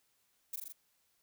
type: noise with echo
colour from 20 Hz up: violet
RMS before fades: -39 dBFS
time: 0.53-0.56 s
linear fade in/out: 5 ms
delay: 41 ms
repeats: 4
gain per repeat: -2 dB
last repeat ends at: 0.724 s
effects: white hiss -75 dBFS RMS until 1.22 s